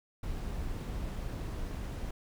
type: noise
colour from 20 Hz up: brown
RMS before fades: -37 dBFS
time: 0.23-2.11 s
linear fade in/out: 5 ms
effects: none